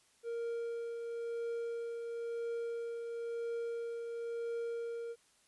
triangle tone with tremolo, 466.2 Hz, A#4, in tune, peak -33 dBFS, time 0.23-5.16 s, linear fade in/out 50 ms, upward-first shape triangle, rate 0.98 Hz, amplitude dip 40%, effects white hiss -69 dBFS RMS until 5.47 s + resampled to 24000 Hz

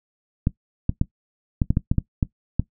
clicks, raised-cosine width 5 ms, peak -6 dBFS, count 10, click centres 0.471 / 0.894 / 1.014 / 1.618 / 1.705 / 1.771 / 1.915 / 1.983 / 2.228 / 2.596 s, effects noise-tail reverb RT60 0.1 s tail -18 dB re dry

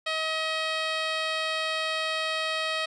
10% pulse tone with low-pass filter, 635 Hz, D#5, 35 cents sharp, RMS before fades -29 dBFS, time 0.06-2.86 s, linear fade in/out 10 ms, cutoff 5300 Hz, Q 1.3, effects none

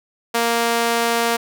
sawtooth tone with high-pass filter, 233.1 Hz, A#3, in tune, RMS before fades -19 dBFS, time 0.34-1.37 s, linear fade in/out 10 ms, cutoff 520 Hz, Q 0.82, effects none

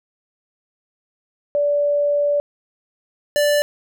sine / square tone pair in turn, 580 / 586.1 Hz, D5 / D5, -22 / -4 cents, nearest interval unison, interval 18 cents, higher second, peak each -15 dBFS, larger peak neither, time 1.55-2.4 / 3.36-3.62 s, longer first, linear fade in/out 0 ms, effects none

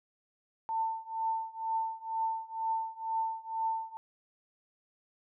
sine tone with tremolo, 895 Hz, A5, 29 cents sharp, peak -27 dBFS, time 0.69-3.97 s, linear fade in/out 0 ms, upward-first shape triangle, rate 2.1 Hz, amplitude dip 95%, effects none

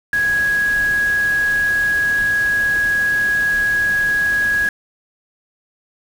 sine tone in noise, 1661.2 Hz, G#6, in tune, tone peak -14 dBFS, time 0.13-4.69 s, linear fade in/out 2 ms, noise pink, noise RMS -32 dBFS, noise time 0.13-4.69 s, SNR +15 dB, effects none

